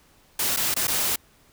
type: noise with dropouts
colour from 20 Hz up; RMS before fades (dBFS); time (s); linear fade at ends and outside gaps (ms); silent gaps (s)
white; -24; 0.39-1.16; 5; 0.564-0.57 / 0.742-0.763 / 0.872-0.879
effects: pink hiss -58 dBFS RMS until 1.52 s